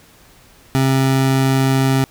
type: tone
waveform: 25% pulse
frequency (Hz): 133.6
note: C3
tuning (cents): +36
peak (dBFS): -9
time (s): 0.75-2.04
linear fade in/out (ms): 0
effects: pink hiss -48 dBFS RMS until 2.1 s